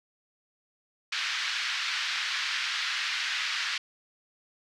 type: band-pass noise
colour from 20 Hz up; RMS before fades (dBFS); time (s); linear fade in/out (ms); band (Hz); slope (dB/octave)
pink; -31; 1.12-3.78; 5; 1500 to 4900; 24
effects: none